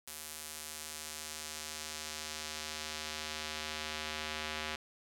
square tone with band-pass filter sweep, 77 Hz, D#2, 17 cents flat, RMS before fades -42 dBFS, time 0.07-4.76 s, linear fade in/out 5 ms, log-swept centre 11000 to 2900 Hz, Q 0.86, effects none

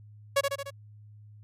sawtooth tone with echo, 558 Hz, C#5, 11 cents sharp, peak -17 dBFS, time 0.36-0.41 s, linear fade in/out 10 ms, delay 74 ms, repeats 4, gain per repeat -4 dB, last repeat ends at 0.706 s, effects added 105 Hz sine -48 dBFS peak until 1.43 s + resampled to 32000 Hz

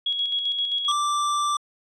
sine tone with tremolo, 3327 Hz, G#7, 2 cents sharp, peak -21 dBFS, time 0.06-0.92 s, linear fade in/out 5 ms, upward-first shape square, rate 7.6 Hz, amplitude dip 40%
square tone, 1174.7 Hz, D6, in tune, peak -22 dBFS, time 0.88-1.57 s, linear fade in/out 5 ms
effects resampled to 22050 Hz

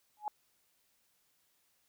sine tone with exponential growth, 842 Hz, G#5, 24 cents sharp, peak -29 dBFS, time 0.17-0.28 s, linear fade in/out 1 ms, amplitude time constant 22 ms, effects white hiss -74 dBFS RMS until 1.88 s

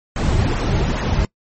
brown noise with flanger, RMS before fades -18 dBFS, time 0.16-1.25 s, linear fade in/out 2 ms, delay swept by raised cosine 0.21 to 4.11 ms, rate 2.4 Hz, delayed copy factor -0.6, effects noise-tail reverb RT60 0.1 s tail -23 dB re dry + MP3 32 kbps

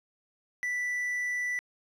triangle tone, 1973 Hz, B6, 2 cents flat, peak -27 dBFS, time 0.63-1.59 s, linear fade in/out 0 ms, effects resampled to 32000 Hz + 11-bit

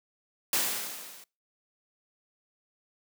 white noise with level ramp, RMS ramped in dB -25 to -51 dBFS, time 0.53-1.24 s, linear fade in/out 2 ms, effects noise-tail reverb RT60 0.3 s tail -26 dB re dry + high-pass 200 Hz 12 dB/octave

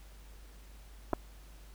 clicks, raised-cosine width 1 ms, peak -16 dBFS, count 2, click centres 1.132 / 1.135 s, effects added 50 Hz sine -50 dBFS peak until 1.74 s + pink hiss -60 dBFS RMS until 1.74 s

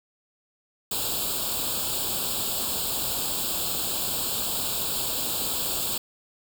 white noise with comb filter, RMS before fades -28 dBFS, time 0.91-5.98 s, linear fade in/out 5 ms, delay 0.25 ms, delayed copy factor +0.9, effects none

